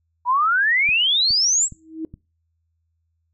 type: exponential sweep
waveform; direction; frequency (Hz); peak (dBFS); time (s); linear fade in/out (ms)
sine; up; 944 to 7902; -15; 0.25-1.69; 50
type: click train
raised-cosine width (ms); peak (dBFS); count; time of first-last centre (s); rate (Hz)
5; -25; 4; 0.89-2.14; 2.4
type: tone with exponential growth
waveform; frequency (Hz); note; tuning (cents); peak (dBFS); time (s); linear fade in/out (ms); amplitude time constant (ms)
sine; 319.7; D#4; +47; -22; 1.73-2.05; 2; 68
effects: noise-tail reverb RT60 0.3 s tail -23 dB re dry + added 82 Hz sine -67 dBFS peak until 3.33 s